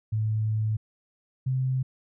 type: tone pair in turn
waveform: sine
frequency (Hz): 108.7 / 130.2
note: A2 / C3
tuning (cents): -21 / -8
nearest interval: minor third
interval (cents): 313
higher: second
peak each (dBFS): -23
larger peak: neither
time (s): 0.12-0.77 / 1.46-1.83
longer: first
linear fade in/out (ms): 10
effects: none